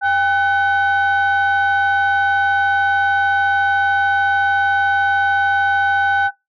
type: tone pair together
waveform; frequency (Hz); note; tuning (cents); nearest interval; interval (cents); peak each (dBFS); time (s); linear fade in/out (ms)
sine; 797.8 / 1507; G5 / F#6; +30 / +31; major seventh; 1101; -14; 0.01-6.31; 50
effects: noise-tail reverb RT60 0.2 s tail -22 dB re dry + tanh soft clip ceiling -10 dBFS

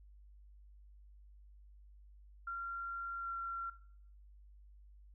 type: tone with pitch glide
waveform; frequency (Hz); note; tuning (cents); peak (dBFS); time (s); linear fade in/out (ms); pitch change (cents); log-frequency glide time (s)
sine; 1378 to 1367.7; F6 to F6; -24 to -37; -38; 2.47-3.7; 5; -13; 3.19-3.3
effects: noise-tail reverb RT60 0.6 s tail -19 dB re dry + added 50 Hz sine -56 dBFS peak until 5.14 s

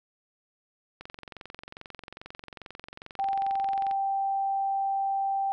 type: click train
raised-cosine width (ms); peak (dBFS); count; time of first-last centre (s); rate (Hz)
0.3; -25; 66; 1.01-3.912; 22.4
type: tone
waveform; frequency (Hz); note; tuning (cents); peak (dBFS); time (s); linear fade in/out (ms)
sine; 784; G5; 0; -25; 3.19-5.52; 0
effects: none

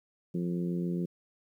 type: harmonic tone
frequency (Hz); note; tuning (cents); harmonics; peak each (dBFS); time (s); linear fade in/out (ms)
87.31; F2; 0; 2 / 3 / 4 / 5 / 6; -30 / -40 / -37 / -44 / -50; 0.34-1.06; 10
effects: 11-bit

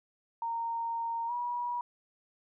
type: tone with pitch glide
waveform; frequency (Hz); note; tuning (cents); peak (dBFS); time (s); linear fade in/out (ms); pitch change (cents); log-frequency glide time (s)
sine; 924 to 966.6; A#5 to B5; -16 to -38; -31; 0.42-1.81; 2; +78; 1.27-1.32
effects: none

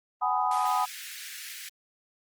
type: chord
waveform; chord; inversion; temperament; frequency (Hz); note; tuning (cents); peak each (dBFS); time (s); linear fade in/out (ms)
sine; G# minor seventh; third; just; 747.5 / 830.6 / 996.7 / 1245.9; F#5 / G#5 / B5 / D#6; +17 / 0 / +16 / +2; -29; 0.21-0.86; 20
type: high-pass noise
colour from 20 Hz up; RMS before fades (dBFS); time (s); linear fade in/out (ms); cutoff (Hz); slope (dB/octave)
pink; -41; 0.51-1.69; 5; 1600; 48
effects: Opus 32 kbps

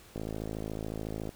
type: click train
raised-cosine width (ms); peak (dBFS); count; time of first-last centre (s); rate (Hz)
2; -23; 62; 0.16-1.292; 53.9
effects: pink hiss -55 dBFS RMS until 1.35 s

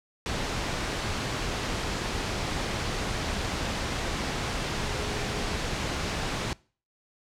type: tone in noise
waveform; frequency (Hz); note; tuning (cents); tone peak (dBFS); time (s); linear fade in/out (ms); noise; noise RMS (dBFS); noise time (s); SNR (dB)
sine; 415.3; G#4; 0; -40; 4.81-5.56; 0; pink; -30; 0.26-6.53; -13
effects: noise-tail reverb RT60 0.4 s tail -23 dB re dry + low-pass 6000 Hz 12 dB/octave

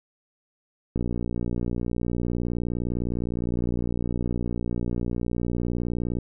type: click train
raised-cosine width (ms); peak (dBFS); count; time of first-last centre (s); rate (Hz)
3; -15; 313; 0.96-6.186; 59.7
effects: none

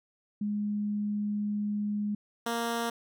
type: tone pair in turn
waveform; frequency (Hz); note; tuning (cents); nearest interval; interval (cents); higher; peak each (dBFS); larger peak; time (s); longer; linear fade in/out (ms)
sine / 10% pulse; 207.6 / 233; G#3 / A#3; 0 / -1; major second; 199; second; -28 / -21; second; 0.41-2.15 / 2.46-2.9; first; 5
effects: none

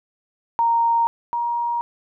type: tone pair in turn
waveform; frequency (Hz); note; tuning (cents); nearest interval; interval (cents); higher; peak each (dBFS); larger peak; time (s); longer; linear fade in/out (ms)
sine; 929 / 945.8; A#5 / A#5; -6 / +25; unison; 31; second; -15 / -20; first; 0.59-1.07 / 1.33-1.81; neither; 0
effects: none

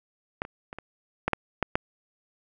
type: clicks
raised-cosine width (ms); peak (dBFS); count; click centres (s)
0.5; -13 / -24 / -23 / -22 / -9 / -8 / -8 / -7; 8; 0.419 / 0.451 / 0.729 / 0.786 / 1.28 / 1.333 / 1.627 / 1.755
effects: none

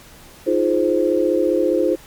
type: chord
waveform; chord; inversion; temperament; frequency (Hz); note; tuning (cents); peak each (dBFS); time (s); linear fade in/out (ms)
sine; F minor seventh; third; just; 314.3 / 349.2 / 419.1 / 523.8; Eb4 / F4 / Ab4 / C5; +18 / 0 / +16 / +2; -21 / -19 / -22 / -19; 0.46-1.96; 20
effects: pink hiss -44 dBFS RMS until 2.06 s + MP3 96 kbps

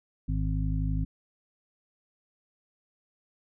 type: harmonic tone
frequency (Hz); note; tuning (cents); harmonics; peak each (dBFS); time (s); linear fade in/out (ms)
51.91; G#1; 0; 1 / 2 / 3 / 5; -28 / -32 / -32 / -36; 0.28-1.05; 10
effects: none

